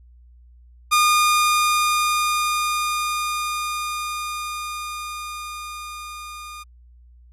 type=tone with level ramp; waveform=sawtooth; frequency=1217 Hz; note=D#6; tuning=39 cents flat; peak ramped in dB=-10 to -31 dBFS; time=0.91-6.64 s; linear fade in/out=20 ms; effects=added 60 Hz sine -46 dBFS peak until 7.32 s + resampled to 32000 Hz